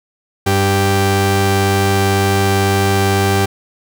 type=tone pair together; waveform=sawtooth; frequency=98 / 392 Hz; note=G2 / G4; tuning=0 / 0 cents; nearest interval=2 octaves; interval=2400 cents; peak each=-10 dBFS; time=0.46-3.46 s; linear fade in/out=10 ms; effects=none